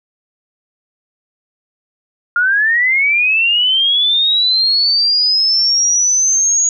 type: linear sweep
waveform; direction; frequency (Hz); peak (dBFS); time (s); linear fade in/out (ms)
sine; up; 1396.9 to 6730; -10; 2.36-6.69; 2
effects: none